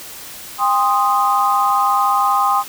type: chord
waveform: sine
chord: C minor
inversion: second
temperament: equal with one note detuned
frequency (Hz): 801.9 / 1046.5 / 1244.5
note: G5 / C6 / Eb6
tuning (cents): +39 / 0 / 0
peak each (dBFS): -17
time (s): 0.58-2.64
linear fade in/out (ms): 50
effects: white hiss -34 dBFS RMS until 2.68 s